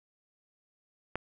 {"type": "click", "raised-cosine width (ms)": 0.5, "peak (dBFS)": -17, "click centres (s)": 1.156, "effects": []}